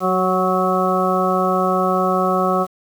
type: harmonic tone with a mistuned harmonic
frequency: 185 Hz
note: F#3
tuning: in tune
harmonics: 1 / 2 / 3 / 4 / 6 / 7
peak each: -22 / -22 / -22 / -22 / -22 / -22 dBFS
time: 0-2.67 s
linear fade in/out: 50 ms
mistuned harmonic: 2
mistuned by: +17 cents
effects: 7-bit